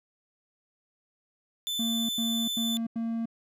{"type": "tone", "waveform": "40% pulse", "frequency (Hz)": 3520, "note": "A7", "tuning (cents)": 0, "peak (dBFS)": -28, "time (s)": [1.67, 2.77], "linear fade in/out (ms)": 0}
{"type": "tone bursts", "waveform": "triangle", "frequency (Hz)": 228.7, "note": "A#3", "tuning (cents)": -33, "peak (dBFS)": -26, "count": 4, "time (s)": [1.79, 3.257], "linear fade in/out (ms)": 5, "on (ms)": 300, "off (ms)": 89}
{"effects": []}